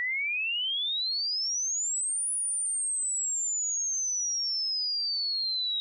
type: exponential two-way sweep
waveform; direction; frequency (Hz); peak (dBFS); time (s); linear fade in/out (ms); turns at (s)
sine; up then down; 1927 to 9870 to 3805; -27; 0-5.8; 0; 2.3
effects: none